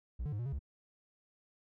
triangle tone with pitch steps, 60.7 / 148.1 / 103.1 / 120.1 / 138 / 69.9 Hz, B1 / D3 / G#2 / B2 / C#3 / C#2, -29 / +15 / -12 / -48 / -7 / +15 cents, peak -33 dBFS, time 0.19-0.592 s, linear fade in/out 10 ms, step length 67 ms, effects none

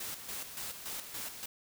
white noise with tremolo, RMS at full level -40 dBFS, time 0-1.46 s, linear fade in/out 5 ms, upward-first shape square, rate 3.5 Hz, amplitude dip 55%, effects none

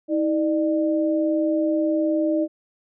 sine tone pair together, 319.3 / 599.6 Hz, D#4 / D5, +45 / +36 cents, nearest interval major seventh, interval 1091 cents, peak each -20 / -23 dBFS, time 0.08-2.48 s, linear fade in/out 50 ms, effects none

